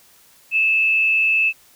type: tone with frequency modulation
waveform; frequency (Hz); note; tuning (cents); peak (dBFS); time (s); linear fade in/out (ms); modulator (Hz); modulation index
sine; 2615; E7; -15; -14; 0.51-1.53; 50; 135; 0.35
effects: white hiss -52 dBFS RMS until 1.75 s